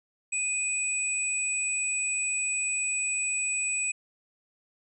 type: tone pair together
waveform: sine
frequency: 2489 / 7902 Hz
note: D#7 / B8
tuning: 0 / 0 cents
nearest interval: octave + minor sixth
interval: 2000 cents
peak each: -29 / -29 dBFS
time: 0.32-3.92 s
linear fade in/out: 10 ms
effects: none